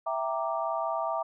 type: chord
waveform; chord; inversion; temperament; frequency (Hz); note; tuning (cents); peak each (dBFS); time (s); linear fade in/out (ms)
sine; E half-diminished seventh; none; equal; 659.3 / 784 / 932.3 / 1174.7; E5 / G5 / Bb5 / D6; 0 / 0 / 0 / 0; -31 / -35 / -34 / -34; 0.06-1.23; 10
effects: none